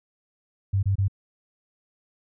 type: tone bursts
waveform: sine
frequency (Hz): 98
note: G2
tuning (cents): 0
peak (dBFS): -19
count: 3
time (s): 0.73-1.082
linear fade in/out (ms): 10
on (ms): 100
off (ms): 26
effects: none